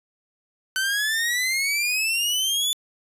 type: exponential sweep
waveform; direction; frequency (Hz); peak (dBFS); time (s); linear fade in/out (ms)
sawtooth; up; 1518 to 3500; -18; 0.76-2.73; 0
effects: resampled to 32000 Hz